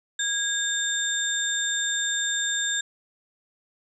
sine tone cluster, 1642 / 3627 / 7390 Hz, G#6 / A#7 / A#8, -20 / -48 / -16 cents, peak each -28 dBFS, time 0.19-2.81 s, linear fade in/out 5 ms, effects none

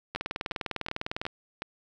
two click trains, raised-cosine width 0.3 ms, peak -15 / -17 dBFS, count 23 / 5, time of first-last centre 0.16-1.266 / 0.15-1.621 s, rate 19.9 / 2.72 Hz, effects none

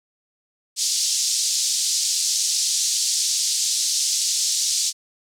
pink band-pass noise, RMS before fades -22 dBFS, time 0.76-4.93 s, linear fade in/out 50 ms, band 4600 to 8000 Hz, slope 24 dB/octave, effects none

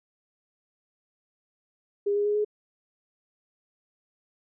sine tone with pitch steps, 406.1 / 410.8 / 415.6 / 420.4 Hz, G#4 / G#4 / G#4 / G#4, -39 / -19 / +1 / +21 cents, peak -22 dBFS, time 2.06-2.448 s, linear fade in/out 10 ms, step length 97 ms, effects none

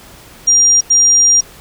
sine tone bursts at uneven times, 5700 Hz, F8, 34 cents sharp, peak -6 dBFS, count 2, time 0.47-0.81 / 0.9-1.41 s, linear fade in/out 10 ms, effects pink hiss -39 dBFS RMS until 1.6 s

